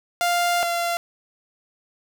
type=tone pair in turn; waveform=sawtooth; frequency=698.5 / 688.5 Hz; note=F5 / F5; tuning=0 / -25 cents; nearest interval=unison; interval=25 cents; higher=first; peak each=-15 / -18 dBFS; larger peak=first; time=0.21-0.63 / 0.63-0.97 s; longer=first; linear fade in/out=0 ms; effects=none